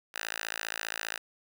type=tone with high-pass filter; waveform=5% pulse; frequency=55 Hz; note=A1; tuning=in tune; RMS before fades=-37 dBFS; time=0.14-1.18 s; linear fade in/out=5 ms; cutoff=1500 Hz; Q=1.1; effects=none